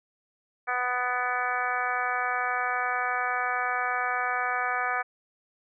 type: harmonic tone with a mistuned harmonic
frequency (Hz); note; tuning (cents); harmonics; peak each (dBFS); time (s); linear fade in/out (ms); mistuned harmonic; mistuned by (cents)
248.3; B3; +9; 2 / 3 / 4 / 5 / 6 / 7 / 8 / 9; -40 / -31 / -37 / -31 / -32 / -33 / -41 / -36; 0.67-5.03; 20; 9; +24
effects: none

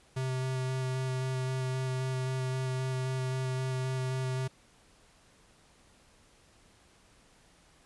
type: tone with vibrato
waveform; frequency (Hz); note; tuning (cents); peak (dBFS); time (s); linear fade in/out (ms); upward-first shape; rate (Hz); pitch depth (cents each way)
square; 130; C3; -11; -31; 0.16-4.48; 10; square; 3.8; 9
effects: pink hiss -62 dBFS RMS until 7.85 s + resampled to 24000 Hz

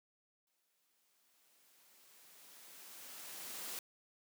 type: noise with exponential growth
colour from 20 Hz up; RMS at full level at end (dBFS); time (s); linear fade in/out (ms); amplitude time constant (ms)
white; -43; 0.47-3.79; 2; 720
effects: high-pass 200 Hz 12 dB/octave

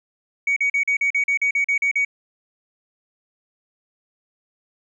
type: tone bursts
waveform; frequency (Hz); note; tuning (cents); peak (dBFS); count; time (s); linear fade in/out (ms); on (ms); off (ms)
sine; 2247; C#7; +23; -15; 12; 0.47-2.049; 5; 94; 41
effects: tanh soft clip ceiling -14 dBFS

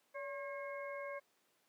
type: harmonic tone with a mistuned harmonic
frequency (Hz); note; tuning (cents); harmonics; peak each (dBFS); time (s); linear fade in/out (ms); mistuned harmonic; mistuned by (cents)
540; C#5; -45; 1 / 2 / 3 / 4; -43 / -49 / -52 / -50; 0.14-1.2; 20; 1; +88
effects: pink hiss -75 dBFS RMS until 1.68 s + high-pass 300 Hz 12 dB/octave

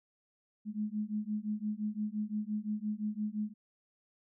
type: beating tone pair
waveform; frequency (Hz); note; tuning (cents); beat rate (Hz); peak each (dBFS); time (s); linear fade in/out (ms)
sine; 208.9 / 214.7; G#3 / A3; +10 / -42; 5.8; -36 / -36; 0.65-3.54; 50
effects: none

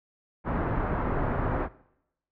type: low-pass noise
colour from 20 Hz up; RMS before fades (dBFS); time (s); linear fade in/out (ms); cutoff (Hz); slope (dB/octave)
pink; -28; 0.44-1.69; 50; 1500; 24
effects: noise-tail reverb RT60 0.8 s tail -20 dB re dry

